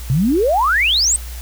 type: exponential sweep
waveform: sine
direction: up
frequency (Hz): 120.6 to 8590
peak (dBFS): -12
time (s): 0.1-1.16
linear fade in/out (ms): 0
effects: added 60 Hz sine -27 dBFS peak until 1.41 s + white hiss -37 dBFS RMS until 1.41 s